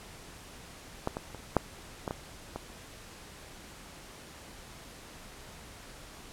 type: clicks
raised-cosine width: 1 ms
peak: -15 / -20 / -29 / -8 / -18 / -19 / -21 dBFS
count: 7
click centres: 1.074 / 1.169 / 1.347 / 1.567 / 2.078 / 2.109 / 2.56 s
effects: pink hiss -49 dBFS RMS until 6.32 s + low-pass 11000 Hz 12 dB/octave